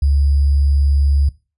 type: tone with sample-and-hold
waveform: sine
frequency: 70.4 Hz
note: C#2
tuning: 27 cents sharp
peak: -11 dBFS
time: 0.02-1.29 s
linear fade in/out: 5 ms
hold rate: 4900 Hz
effects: noise-tail reverb RT60 0.3 s tail -19 dB re dry + resampled to 24000 Hz